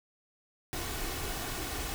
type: noise with comb filter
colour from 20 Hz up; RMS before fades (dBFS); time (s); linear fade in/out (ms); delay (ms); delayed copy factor
pink; -36; 0.73-1.94; 0; 2.7; +0.5
effects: none